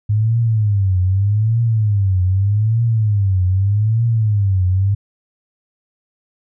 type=tone with vibrato; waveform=sine; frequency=103.2 Hz; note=G#2; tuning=10 cents flat; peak=-12 dBFS; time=0.09-4.95 s; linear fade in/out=10 ms; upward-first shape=triangle; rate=0.82 Hz; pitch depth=230 cents each way; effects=none

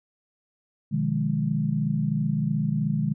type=chord; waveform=sine; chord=F half-diminished seventh; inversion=second; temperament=equal with one note detuned; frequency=123.47 / 151.57 / 174.61 / 207.7 Hz; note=Cb3 / Eb3 / F3 / Ab3; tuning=0 / -45 / 0 / 0 cents; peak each=-31 / -25 / -31 / -27 dBFS; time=0.91-3.14 s; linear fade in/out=20 ms; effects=none

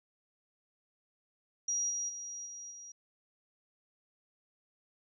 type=tone with level steps; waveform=sine; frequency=5740 Hz; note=F8; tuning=47 cents sharp; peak=-30 / -33 / -40 / -43 / -46 dBFS; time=1.68-2.92 s; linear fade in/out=5 ms; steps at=1.89 / 2.08 / 2.45 / 2.7 s; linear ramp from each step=20 ms; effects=none

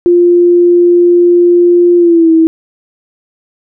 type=tone with pitch glide; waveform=sine; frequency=349.8 to 324.5 Hz; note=F4 to E4; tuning=+3 to -27 cents; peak=-3 dBFS; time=0.06-2.47 s; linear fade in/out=0 ms; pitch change=-130 cents; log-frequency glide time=1.97-2.31 s; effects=none

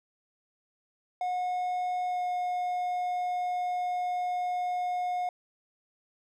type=tone with pitch glide; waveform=triangle; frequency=725 to 720.4 Hz; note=F#5 to F#5; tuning=-35 to -46 cents; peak=-26 dBFS; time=1.21-5.29 s; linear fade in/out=2 ms; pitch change=-11 cents; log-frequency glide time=2.08-2.21 s; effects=none

